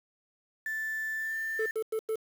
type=tone with pitch glide; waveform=sine; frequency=1760 to 1782.5 Hz; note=A6 to A6; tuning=0 to +22 cents; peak=-31 dBFS; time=0.66-1.71 s; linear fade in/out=2 ms; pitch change=+22 cents; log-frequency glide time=1.13-1.37 s
type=tone bursts; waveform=triangle; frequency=440 Hz; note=A4; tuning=in tune; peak=-26 dBFS; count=4; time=1.59-2.158 s; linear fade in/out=5 ms; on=70 ms; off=96 ms
effects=8-bit